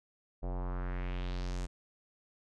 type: tone with low-pass filter sweep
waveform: square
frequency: 45 Hz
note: F#1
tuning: 47 cents flat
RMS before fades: -36 dBFS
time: 0.42-1.67 s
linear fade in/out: 20 ms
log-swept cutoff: 650 to 8200 Hz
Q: 2.1
effects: none